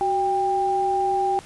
sine tone pair together, 374.1 / 794.5 Hz, F#4 / G5, +19 / +23 cents, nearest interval octave + minor second, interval 1304 cents, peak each -25 / -20 dBFS, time 0.01-1.39 s, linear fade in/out 0 ms, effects pink hiss -45 dBFS RMS until 1.45 s + resampled to 24000 Hz

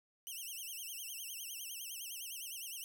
5% pulse tone with vibrato, 2902 Hz, F#7, 34 cents flat, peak -35 dBFS, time 0.27-2.84 s, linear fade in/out 0 ms, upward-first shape sine, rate 9.8 Hz, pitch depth 180 cents each way, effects none

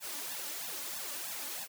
white noise with flanger, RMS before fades -40 dBFS, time 0-1.68 s, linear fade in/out 50 ms, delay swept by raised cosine 1.1 to 3.5 ms, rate 3.1 Hz, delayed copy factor +0.95, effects high-pass 200 Hz 12 dB/octave

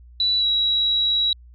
sine tone with pitch glide, 3951 to 3879 Hz, B7 to B7, 0 to -32 cents, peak -17 dBFS, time 0.2-1.33 s, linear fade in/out 2 ms, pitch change -32 cents, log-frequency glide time 0.38-0.46 s, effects added 60 Hz sine -43 dBFS peak until 1.54 s

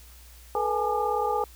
sine tone cluster, 431.1 / 486.4 / 827 / 864 / 1205 Hz, A4 / B4 / G#5 / A5 / D6, -35 / -26 / -8 / -32 / +44 cents, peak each -30 / -30 / -27 / -33 / -32 dBFS, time 0.55-1.44 s, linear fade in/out 2 ms, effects added 60 Hz sine -48 dBFS peak until 1.55 s + white hiss -53 dBFS RMS until 1.55 s

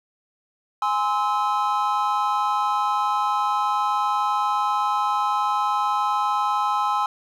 triangle chord, Ab augmented, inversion none, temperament just, 830.6 / 1038.3 / 1297.8 Hz, Ab5 / C6 / E6, 0 / -14 / -27 cents, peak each -22 / -22 / -23 dBFS, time 0.82-7.06 s, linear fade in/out 2 ms, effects none

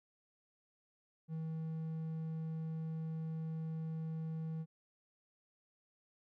triangle tone, 160.3 Hz, E3, 48 cents flat, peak -36 dBFS, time 1.28-4.66 s, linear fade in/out 50 ms, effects none

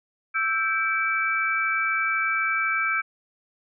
sine tone cluster, 1322 / 1574 / 2308 Hz, E6 / G6 / D7, +5 / +7 / -31 cents, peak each -26 / -27 / -25 dBFS, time 0.34-3.02 s, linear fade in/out 20 ms, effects none

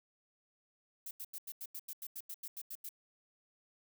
violet noise bursts, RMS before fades -44 dBFS, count 14, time 1.06-2.891 s, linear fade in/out 5 ms, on 50 ms, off 87 ms, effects none

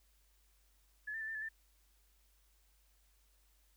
sine tone with pitch steps, 1709 / 1792 / 1756 / 1790 / 1724 / 1784 Hz, G#6 / A6 / A6 / A6 / A6 / A6, +49 / +31 / -4 / +29 / -36 / +23 cents, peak -39 dBFS, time 1.07-1.49 s, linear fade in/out 10 ms, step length 70 ms, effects added 50 Hz sine -69 dBFS peak until 3.76 s + white hiss -74 dBFS RMS until 3.76 s

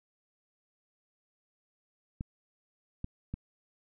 clicks, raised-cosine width 5 ms, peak -23 dBFS, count 3, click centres 2.209 / 3.044 / 3.34 s, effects none

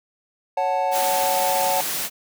triangle chord, F# minor, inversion second, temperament equal, 554.4 / 740 / 880 Hz, C#5 / F#5 / A5, 0 / 0 / 0 cents, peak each -23 / -21 / -22 dBFS, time 0.57-1.81 s, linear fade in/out 5 ms
white high-pass noise, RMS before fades -26 dBFS, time 0.91-2.1 s, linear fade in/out 50 ms, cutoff 120 Hz, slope 96 dB/octave
effects none

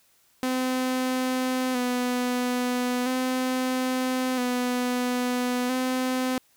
sawtooth tone with vibrato, 252.1 Hz, B3, 36 cents sharp, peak -20 dBFS, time 0.43-6.38 s, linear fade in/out 0 ms, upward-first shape square, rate 0.38 Hz, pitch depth 29 cents each way, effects white hiss -63 dBFS RMS until 6.56 s

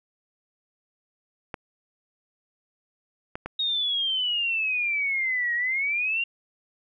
clicks, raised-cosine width 0.5 ms, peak -17 dBFS, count 3, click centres 1.542 / 3.355 / 3.46 s
sine exponential two-way sweep, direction down then up, 3759 to 1881 to 2799 Hz, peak -23 dBFS, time 3.59-6.24 s, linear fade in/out 5 ms, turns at 5.54 s
effects none

